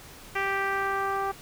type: tone with low-pass filter sweep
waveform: 10% pulse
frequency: 392 Hz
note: G4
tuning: in tune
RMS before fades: -28 dBFS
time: 0.35-1.32 s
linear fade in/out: 10 ms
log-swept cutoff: 2400 to 1000 Hz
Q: 1.7
effects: pink hiss -47 dBFS RMS until 1.41 s